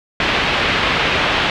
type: low-pass noise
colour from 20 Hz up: white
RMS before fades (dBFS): -17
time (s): 0.2-1.5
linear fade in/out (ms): 2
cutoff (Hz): 3200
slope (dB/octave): 24
effects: none